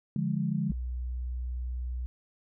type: chord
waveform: sine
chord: D diminished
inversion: none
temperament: equal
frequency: 146.83 / 174.61 / 207.7 Hz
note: D3 / F3 / Ab3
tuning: 0 / 0 / 0 cents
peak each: -31 dBFS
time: 0.16-0.72 s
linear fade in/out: 2 ms
type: tone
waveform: sine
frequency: 61.74 Hz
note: B1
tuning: in tune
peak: -31 dBFS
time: 0.7-2.06 s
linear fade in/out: 0 ms
effects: none